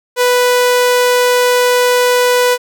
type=tone; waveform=sawtooth; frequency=493.9 Hz; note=B4; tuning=in tune; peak=-5 dBFS; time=0.16-2.58 s; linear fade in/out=50 ms; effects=none